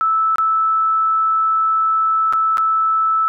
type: tone with dropouts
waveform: sine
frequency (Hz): 1312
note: E6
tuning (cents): -9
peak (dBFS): -13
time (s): 0.01-3.28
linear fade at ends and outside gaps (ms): 0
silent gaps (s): 0.358-0.383 / 2.326-2.334 / 2.572-2.581
effects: none